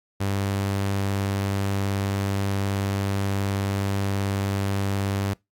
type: tone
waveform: sawtooth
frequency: 98.7 Hz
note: G2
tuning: 12 cents sharp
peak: -19 dBFS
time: 0.2-5.34 s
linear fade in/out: 10 ms
effects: noise-tail reverb RT60 0.2 s tail -25 dB re dry + AAC 64 kbps